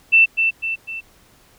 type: tone with echo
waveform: sine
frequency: 2672 Hz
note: E7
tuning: 23 cents sharp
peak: -8 dBFS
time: 0.12-0.26 s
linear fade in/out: 20 ms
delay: 250 ms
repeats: 3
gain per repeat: -6 dB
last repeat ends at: 1.01 s
effects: pink hiss -53 dBFS RMS until 1.58 s